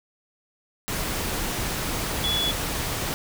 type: tone in noise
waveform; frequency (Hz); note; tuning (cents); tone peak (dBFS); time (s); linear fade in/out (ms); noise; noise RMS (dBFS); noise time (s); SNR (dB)
sine; 3405; G#7; +42; -23; 2.24-2.51; 0; pink; -28; 0.88-3.14; +2
effects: none